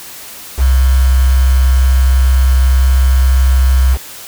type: tone with quantisation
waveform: sine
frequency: 64.8 Hz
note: C2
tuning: 16 cents flat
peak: -6 dBFS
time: 0.57-3.98 s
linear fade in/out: 50 ms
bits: 4
effects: white hiss -31 dBFS RMS until 4.27 s